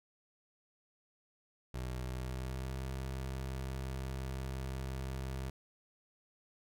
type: tone with pitch glide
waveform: 25% pulse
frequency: 63.1 to 65.74 Hz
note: B1 to C2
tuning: +38 to +9 cents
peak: -34 dBFS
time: 1.74-5.5 s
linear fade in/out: 5 ms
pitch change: +71 cents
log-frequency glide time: 2.06-2.82 s
effects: none